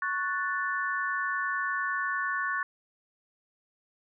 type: chord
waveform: sine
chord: F# minor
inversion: second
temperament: equal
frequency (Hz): 1108.7 / 1480 / 1760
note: C#6 / F#6 / A6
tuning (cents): 0 / 0 / 0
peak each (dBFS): -32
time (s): 0.02-2.63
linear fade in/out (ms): 2
effects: none